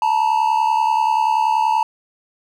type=tone pair together; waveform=triangle; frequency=880 / 950.4 Hz; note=A5 / A#5; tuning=0 / +33 cents; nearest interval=minor second; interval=133 cents; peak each=-14 / -17 dBFS; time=0.02-1.83 s; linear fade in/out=2 ms; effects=none